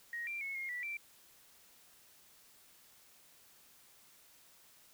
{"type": "tone with pitch steps", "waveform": "sine", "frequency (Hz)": [1880, 2365, 2192, 2139, 1959, 2346], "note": ["A#6", "D7", "C#7", "C7", "B6", "D7"], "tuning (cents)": [14, 12, -20, 38, -15, -2], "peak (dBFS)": -38, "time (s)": [0.13, 0.97], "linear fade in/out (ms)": 2, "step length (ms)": 140, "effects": ["white hiss -63 dBFS RMS until 4.93 s"]}